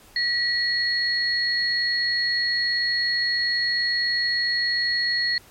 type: tone pair together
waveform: sine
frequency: 1924 / 4319 Hz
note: B6 / C#8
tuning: -46 / -46 cents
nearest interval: octave + major second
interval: 1400 cents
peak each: -23 dBFS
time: 0.16-5.38 s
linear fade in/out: 2 ms
effects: pink hiss -51 dBFS RMS until 5.5 s + MP3 64 kbps